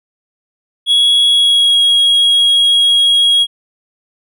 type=tone with pitch glide; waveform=triangle; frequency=3342 to 3298 Hz; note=G#7 to G#7; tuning=+10 to -13 cents; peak=-6 dBFS; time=0.86-3.47 s; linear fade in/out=50 ms; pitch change=-23 cents; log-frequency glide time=1.29-1.8 s; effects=none